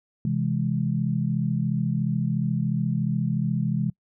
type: chord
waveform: sine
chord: C augmented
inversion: none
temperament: equal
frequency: 130.81 / 164.81 / 207.7 Hz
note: C3 / E3 / G#3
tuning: 0 / 0 / 0 cents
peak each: -26 / -26 / -27 dBFS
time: 0.25-3.9 s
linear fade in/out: 2 ms
effects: noise-tail reverb RT60 0.1 s tail -25 dB re dry